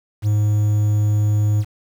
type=tone with quantisation; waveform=triangle; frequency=105.1 Hz; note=G#2; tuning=21 cents sharp; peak=-12 dBFS; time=0.22-1.65 s; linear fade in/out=50 ms; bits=7; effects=none